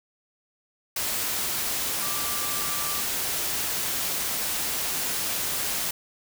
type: tone in noise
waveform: sine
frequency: 1174.7 Hz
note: D6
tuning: in tune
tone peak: -36 dBFS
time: 2.02-3.01 s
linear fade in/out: 5 ms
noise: white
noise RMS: -28 dBFS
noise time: 0.96-5.91 s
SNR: -11 dB
effects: none